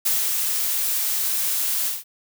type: noise with ADSR envelope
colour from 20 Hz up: blue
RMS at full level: -20 dBFS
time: 0.05-2.04 s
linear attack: 12 ms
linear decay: 210 ms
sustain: -3 dB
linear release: 180 ms
effects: none